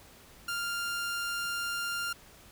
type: tone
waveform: sawtooth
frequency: 1396.9 Hz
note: F6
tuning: in tune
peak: -28 dBFS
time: 0.48-2.13 s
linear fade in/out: 5 ms
effects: pink hiss -55 dBFS RMS until 2.51 s